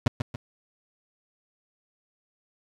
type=tone with echo; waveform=30% pulse; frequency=118.9 Hz; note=A#2; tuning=35 cents sharp; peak=-14 dBFS; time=0.06-0.08 s; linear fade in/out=5 ms; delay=140 ms; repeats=2; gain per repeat=-7 dB; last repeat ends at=0.36 s; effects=low-pass 6000 Hz 12 dB/octave + 9-bit